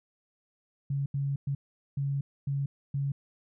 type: tone bursts at uneven times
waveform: sine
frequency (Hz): 139.4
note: C#3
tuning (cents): +10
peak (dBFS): -27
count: 6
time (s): 0.9-1.06 / 1.14-1.36 / 1.47-1.55 / 1.97-2.21 / 2.47-2.66 / 2.94-3.12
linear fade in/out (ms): 5
effects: none